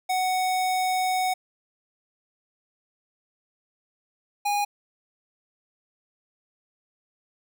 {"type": "tone pair in turn", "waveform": "square", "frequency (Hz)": [743, 820], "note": ["F#5", "G#5"], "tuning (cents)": [7, -22], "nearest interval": "major second", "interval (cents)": 171, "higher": "second", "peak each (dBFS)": -23, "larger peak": "neither", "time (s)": [[0.09, 1.34], [4.45, 4.65]], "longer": "first", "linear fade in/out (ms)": 10, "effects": []}